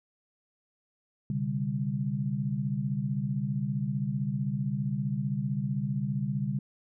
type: tone cluster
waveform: sine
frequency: 127.8 / 143.2 / 199.4 Hz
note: C3 / D3 / G3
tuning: -40 / -43 / +30 cents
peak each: -33 / -31 / -32 dBFS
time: 1.3-6.59 s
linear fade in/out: 2 ms
effects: none